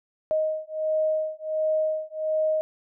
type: beating tone pair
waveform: sine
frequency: 624 / 625.4 Hz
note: D#5 / D#5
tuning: +5 / +9 cents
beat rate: 1.4 Hz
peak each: -26 dBFS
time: 0.31-2.61 s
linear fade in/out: 0 ms
effects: none